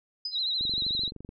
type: tone with exponential decay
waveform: sine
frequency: 4999 Hz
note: D#8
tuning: 7 cents sharp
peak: -27 dBFS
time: 0.25-0.43 s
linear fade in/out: 5 ms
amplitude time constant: 39 ms
type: tone with vibrato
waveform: sine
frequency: 3951 Hz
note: B7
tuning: in tune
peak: -26 dBFS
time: 0.31-1.11 s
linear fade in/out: 50 ms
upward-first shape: triangle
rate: 13 Hz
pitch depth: 94 cents each way
type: click train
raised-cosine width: 3 ms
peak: -29 dBFS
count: 17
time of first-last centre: 0.61-1.291 s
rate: 23.5 Hz
effects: none